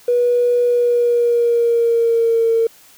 triangle tone with pitch glide, 485.8 to 455.9 Hz, B4 to A#4, -29 to -39 cents, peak -8 dBFS, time 0.08-2.67 s, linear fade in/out 5 ms, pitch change -110 cents, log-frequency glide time 0.63-2.5 s, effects tanh soft clip ceiling -10 dBFS + white hiss -47 dBFS RMS until 2.97 s

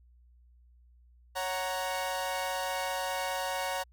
sawtooth chord, F# major, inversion second, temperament equal, 554.4 / 740 / 932.3 Hz, C#5 / F#5 / A#5, 0 / 0 / 0 cents, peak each -32 dBFS, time 1.35-3.84 s, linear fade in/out 20 ms, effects added 60 Hz sine -57 dBFS peak until 3.92 s

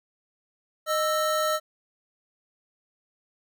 square tone pair together, 618.1 / 1318.5 Hz, D#5 / E6, -12 / 0 cents, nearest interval octave + minor second, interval 1312 cents, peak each -26 / -27 dBFS, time 0.86-1.6 s, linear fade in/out 50 ms, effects none

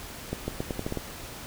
accelerating click train, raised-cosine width 2 ms, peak -16 dBFS, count 8, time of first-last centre 0.33-0.973 s, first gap 150 ms, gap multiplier 0.83, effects pink hiss -41 dBFS RMS until 1.46 s

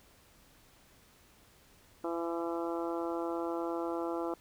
harmonic tone, 168.5 Hz, E3, 38 cents sharp, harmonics 2 / 3 / 4 / 5 / 6 / 7 / 8, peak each -35 / -39 / -41 / -43 / -45 / -46 / -47 dBFS, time 2.04-4.34 s, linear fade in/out 2 ms, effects pink hiss -62 dBFS RMS until 4.4 s

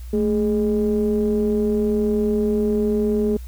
triangle ring-modulated tone, 99.2 Hz, G2, 21 cents sharp, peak -12 dBFS, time 0.13-3.37 s, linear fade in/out 5 ms, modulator 318 Hz, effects added 60 Hz sine -31 dBFS peak until 3.47 s + white hiss -51 dBFS RMS until 3.47 s

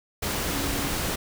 sine tone in noise, 281.4 Hz, C#4, 26 cents sharp, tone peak -33 dBFS, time 0.49-0.88 s, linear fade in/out 10 ms, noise pink, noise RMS -28 dBFS, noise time 0.22-1.16 s, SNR -8 dB, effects none

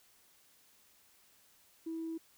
sine tone, 325.9 Hz, E4, 20 cents flat, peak -36 dBFS, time 1.86-2.18 s, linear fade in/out 10 ms, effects tanh soft clip ceiling -32 dBFS + white hiss -66 dBFS RMS until 2.37 s

